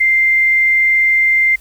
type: tone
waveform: sine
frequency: 2093 Hz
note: C7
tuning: in tune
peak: -9 dBFS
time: 0-1.56 s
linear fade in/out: 10 ms
effects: added 50 Hz sine -42 dBFS peak until 1.6 s + white hiss -47 dBFS RMS until 1.6 s